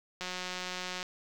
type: click train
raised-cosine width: 0.2 ms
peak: -20 dBFS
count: 150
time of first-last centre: 0.21-1.029 s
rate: 182 Hz
effects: 8-bit